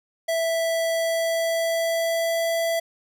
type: tone with pitch glide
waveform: square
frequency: 659.3 to 665 Hz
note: E5 to E5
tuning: 0 to +15 cents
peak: -22 dBFS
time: 0.28-2.8 s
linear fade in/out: 10 ms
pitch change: +15 cents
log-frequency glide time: 0.95-2.52 s
effects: none